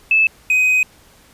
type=tone pair in turn; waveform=sine / triangle; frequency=2617 / 2511 Hz; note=E7 / D#7; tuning=-13 / +15 cents; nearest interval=minor second; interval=72 cents; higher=first; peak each=-10 dBFS; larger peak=neither; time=0.11-0.27 / 0.5-0.83 s; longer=second; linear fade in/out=2 ms; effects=pink hiss -49 dBFS RMS until 1.33 s + resampled to 32000 Hz